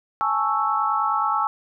sine chord, A major seventh, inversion third, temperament equal, 830.6 / 880 / 1108.7 / 1318.5 Hz, G#5 / A5 / C#6 / E6, 0 / 0 / 0 / 0 cents, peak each -26 / -26 / -25 / -23 dBFS, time 0.21-1.47 s, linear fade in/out 0 ms, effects none

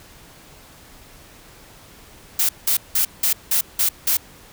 blue noise bursts, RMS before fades -18 dBFS, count 7, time 2.39-4.17 s, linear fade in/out 5 ms, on 100 ms, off 180 ms, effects pink hiss -46 dBFS RMS until 4.52 s

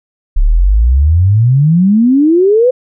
sine exponential sweep, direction up, 33.14 to 520 Hz, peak -5 dBFS, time 0.36-2.71 s, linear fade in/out 10 ms, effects none

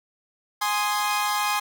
sawtooth chord, Ab major, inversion none, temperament equal, 830.6 / 1046.5 / 1244.5 Hz, Ab5 / C6 / Eb6, 0 / 0 / 0 cents, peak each -22 / -23 / -25 dBFS, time 0.61-1.6 s, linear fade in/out 10 ms, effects none

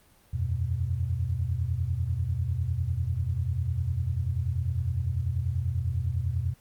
sine chord, E suspended second, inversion none, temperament equal, 82.41 / 92.5 / 123.47 Hz, E2 / F#2 / B2, 0 / 0 / 0 cents, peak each -30 dBFS, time 0.33-6.54 s, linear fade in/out 10 ms, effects pink hiss -60 dBFS RMS until 6.6 s + Opus 32 kbps

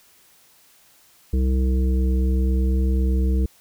harmonic tone with a mistuned harmonic, 64.3 Hz, C2, 30 cents flat, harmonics 1 / 3 / 5 / 7, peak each -17 / -27 / -31 / -34 dBFS, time 1.33-3.46 s, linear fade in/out 5 ms, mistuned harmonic 1, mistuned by +19 cents, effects white hiss -55 dBFS RMS until 3.6 s

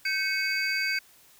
triangle tone cluster, 1552 / 2211 / 2545 / 4672 Hz, G6 / C#7 / D#7 / D8, -18 / -5 / +39 / -10 cents, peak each -29 / -27 / -34 / -31 dBFS, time 0.05-0.99 s, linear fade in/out 5 ms, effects white hiss -57 dBFS RMS until 1.39 s

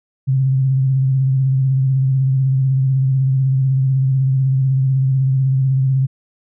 sine tone with vibrato, 133 Hz, C3, 29 cents sharp, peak -12 dBFS, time 0.27-6.07 s, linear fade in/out 20 ms, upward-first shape square, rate 16 Hz, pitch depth 29 cents each way, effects none

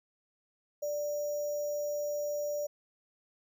sine tone with sample-and-hold, 587.3 Hz, D5, in tune, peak -31 dBFS, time 0.82-2.67 s, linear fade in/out 10 ms, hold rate 6300 Hz, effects none

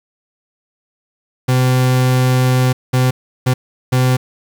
40% pulse tone bursts at uneven times, 127.7 Hz, C3, 42 cents flat, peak -10 dBFS, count 4, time 1.48-2.73 / 2.93-3.11 / 3.46-3.54 / 3.92-4.17 s, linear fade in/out 10 ms, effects 7-bit

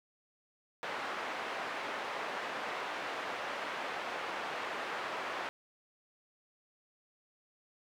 pink band-pass noise, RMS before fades -39 dBFS, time 0.83-5.49 s, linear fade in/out 0 ms, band 590 to 2200 Hz, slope 12 dB/octave, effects none

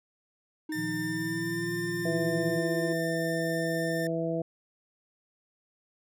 triangle tone with pitch glide, 311.5 to 345.6 Hz, D#4 to F4, +2 to -18 cents, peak -30 dBFS, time 0.69-2.93 s, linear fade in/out 5 ms, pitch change +180 cents, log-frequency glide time 0.98-1.72 s
45% pulse tone, 1796 Hz, A6, 35 cents sharp, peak -35 dBFS, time 0.72-4.07 s, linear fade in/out 2 ms
sine chord, Bb suspended fourth, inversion none, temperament equal, 116.54 / 155.56 / 174.61 Hz, Bb2 / Eb3 / F3, 0 / 0 / 0 cents, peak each -41 / -39 / -37 dBFS, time 0.74-2.61 s, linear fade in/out 50 ms
harmonic tone, 164.81 Hz, E3, in tune, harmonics 1 / 2 / 3 / 4, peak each -33 / -33 / -33 / -33 dBFS, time 2.05-4.42 s, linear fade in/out 5 ms
effects none

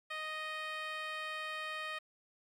10% pulse tone with band-pass filter, 622.3 Hz, D#5, in tune, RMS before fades -41 dBFS, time 0.1-1.99 s, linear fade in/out 10 ms, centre 1700 Hz, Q 0.83, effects 11-bit

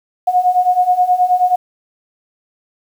sine beating tone pair, 720 / 729.4 Hz, F#5 / F#5, -47 / -25 cents, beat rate 9.4 Hz, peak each -15 / -12 dBFS, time 0.27-1.56 s, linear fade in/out 10 ms, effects 7-bit

